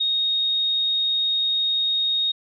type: tone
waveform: sine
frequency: 3729 Hz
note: A#7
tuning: in tune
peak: -19 dBFS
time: 0-2.32 s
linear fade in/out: 10 ms
effects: none